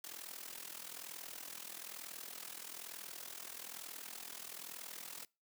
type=noise with amplitude modulation; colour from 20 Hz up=white; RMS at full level=-45 dBFS; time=0.04-5.25 s; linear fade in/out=2 ms; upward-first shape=sine; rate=41.1 Hz; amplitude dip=80%; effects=noise-tail reverb RT60 0.3 s tail -25 dB re dry + high-pass 200 Hz 12 dB/octave